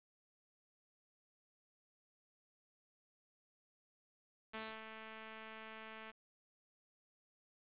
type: tone with ADSR envelope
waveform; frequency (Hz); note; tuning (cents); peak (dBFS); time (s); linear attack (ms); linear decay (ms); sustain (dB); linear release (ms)
5% pulse; 220; A3; 0; -32; 4.53-6.12; 17; 270; -6; 20
effects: resampled to 8000 Hz + 10-bit